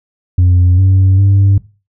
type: tone with pitch steps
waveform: sine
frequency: 89.7 / 95 / 98.5 Hz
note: F2 / F#2 / G2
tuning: +47 / +46 / +9 cents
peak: -3 dBFS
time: 0.38-1.58 s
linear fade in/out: 5 ms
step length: 400 ms
effects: noise-tail reverb RT60 0.3 s tail -19 dB re dry + tanh soft clip ceiling -4 dBFS